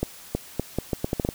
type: accelerating click train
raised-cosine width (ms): 2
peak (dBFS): -10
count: 10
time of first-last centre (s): 0.03-1.289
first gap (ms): 320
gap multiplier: 0.77
effects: white hiss -45 dBFS RMS until 1.34 s